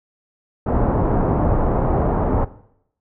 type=low-pass noise; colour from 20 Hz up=pink; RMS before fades=-18 dBFS; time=0.66-2.45 s; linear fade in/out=10 ms; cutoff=1000 Hz; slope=24 dB/octave; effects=noise-tail reverb RT60 0.7 s tail -17 dB re dry